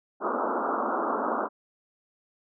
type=band-pass noise; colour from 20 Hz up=white; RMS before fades=-28 dBFS; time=0.2-1.49 s; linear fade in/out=50 ms; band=210 to 1400 Hz; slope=96 dB/octave; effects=none